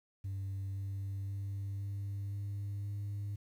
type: tone with pitch steps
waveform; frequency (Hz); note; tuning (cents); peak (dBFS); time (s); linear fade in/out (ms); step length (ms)
sine; 97.4 / 98.25 / 99.1 / 99.96 / 100.83 / 101.71; G2 / G2 / G2 / G2 / G2 / G#2; -11 / +4 / +19 / +34 / +49 / -36; -34; 0.24-3.36; 10; 520
effects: tanh soft clip ceiling -35 dBFS + 11-bit